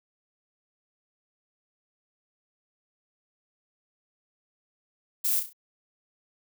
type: noise with echo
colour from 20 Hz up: violet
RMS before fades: -26 dBFS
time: 5.24-5.4 s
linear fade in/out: 10 ms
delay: 33 ms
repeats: 4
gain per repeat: -7 dB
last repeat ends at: 5.532 s
effects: none